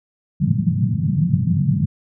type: band-pass noise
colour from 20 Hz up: white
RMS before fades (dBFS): -18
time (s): 0.4-1.86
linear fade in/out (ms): 10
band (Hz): 100 to 190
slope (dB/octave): 48
effects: none